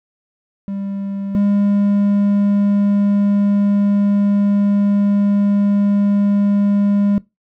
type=tone pair in turn; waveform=triangle; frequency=197.7 / 202.4 Hz; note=G3 / G#3; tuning=+15 / -44 cents; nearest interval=unison; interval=41 cents; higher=second; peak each=-19 / -10 dBFS; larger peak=second; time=0.68-1.35 / 1.35-7.18 s; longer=second; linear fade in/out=0 ms; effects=noise-tail reverb RT60 0.2 s tail -20 dB re dry